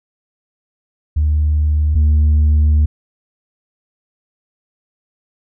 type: tone pair in turn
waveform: sine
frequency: 75.6 / 75.6 Hz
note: D#2 / D#2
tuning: -49 / -49 cents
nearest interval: unison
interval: 0 cents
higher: neither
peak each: -10 / -6 dBFS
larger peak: second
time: 1.16-1.95 / 1.95-2.86 s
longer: second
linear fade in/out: 10 ms
effects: tanh soft clip ceiling -8 dBFS